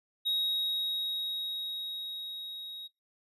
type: tone with level ramp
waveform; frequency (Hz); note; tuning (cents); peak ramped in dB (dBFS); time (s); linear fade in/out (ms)
triangle; 3786; A#7; +26; -26 to -40; 0.25-2.88; 20
effects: noise-tail reverb RT60 0.2 s tail -18 dB re dry + resampled to 32000 Hz